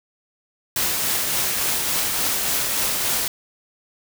white noise with tremolo, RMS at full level -21 dBFS, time 0.76-3.28 s, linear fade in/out 2 ms, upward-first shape triangle, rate 3.5 Hz, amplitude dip 30%, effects none

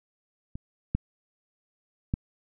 clicks, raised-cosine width 5 ms, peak -24 / -12 / -13 dBFS, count 3, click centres 0.555 / 0.95 / 2.139 s, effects none

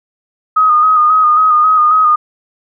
sine tone with vibrato, 1244.5 Hz, D#6, in tune, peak -6 dBFS, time 0.56-2.16 s, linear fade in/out 10 ms, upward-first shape square, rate 3.7 Hz, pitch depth 30 cents each way, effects none

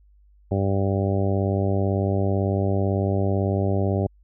harmonic tone, 98 Hz, G2, in tune, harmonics 1 / 2 / 3 / 4 / 5 / 6 / 7 / 8, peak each -22 / -27 / -30 / -28 / -33 / -30 / -34 / -37 dBFS, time 0.51-4.07 s, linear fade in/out 5 ms, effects added 50 Hz sine -52 dBFS peak until 4.23 s

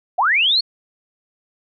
sine linear sweep, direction up, 637 to 4435 Hz, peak -13 dBFS, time 0.18-0.61 s, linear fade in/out 10 ms, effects none

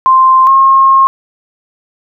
sine tone pair in turn, 1046.5 / 1075.3 Hz, C6 / C6, 0 / +47 cents, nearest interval unison, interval 47 cents, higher second, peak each -3 dBFS, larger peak neither, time 0.06-0.47 / 0.47-1.07 s, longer second, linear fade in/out 0 ms, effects none

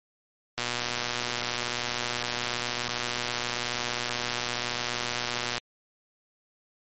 click train, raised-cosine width 0.2 ms, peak -11 dBFS, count 606, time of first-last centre 0.58-5.58 s, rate 121 Hz, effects MP3 32 kbps

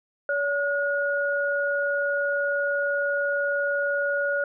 sine tone pair together, 569 / 1443 Hz, C#5 / F#6, +45 / -44 cents, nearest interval octave + major third, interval 1611 cents, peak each -25 dBFS, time 0.29-4.44 s, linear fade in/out 2 ms, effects none

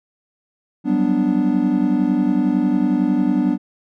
triangle chord, G major seventh, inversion third, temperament equal, 185 / 196 / 246.9 / 293.7 Hz, F#3 / G3 / B3 / D4, 0 / 0 / 0 / 0 cents, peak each -22 / -20 / -17 / -17 dBFS, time 0.84-3.58 s, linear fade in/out 50 ms, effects none

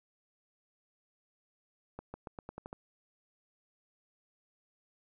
accelerating click train, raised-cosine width 1 ms, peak -28 dBFS, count 8, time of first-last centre 1.99-2.729 s, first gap 150 ms, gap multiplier 0.88, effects none

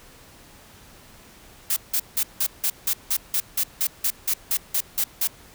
blue noise bursts, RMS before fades -22 dBFS, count 16, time 1.7-5.274 s, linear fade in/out 5 ms, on 64 ms, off 170 ms, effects pink hiss -49 dBFS RMS until 5.54 s

